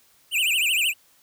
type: tone with vibrato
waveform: square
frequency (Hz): 2700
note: E7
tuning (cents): +41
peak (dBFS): -20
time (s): 0.31-0.94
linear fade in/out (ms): 50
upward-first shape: triangle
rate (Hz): 13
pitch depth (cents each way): 260
effects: white hiss -59 dBFS RMS until 1.22 s